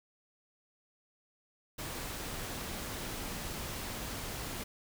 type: noise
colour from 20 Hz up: pink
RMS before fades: -40 dBFS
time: 1.78-4.64 s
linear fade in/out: 10 ms
effects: none